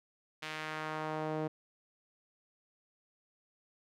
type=tone with band-pass filter sweep; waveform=sawtooth; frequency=155.56 Hz; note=D#3; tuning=in tune; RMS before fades=-38 dBFS; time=0.42-1.48 s; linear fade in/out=10 ms; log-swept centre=2700 to 470 Hz; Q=1.1; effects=none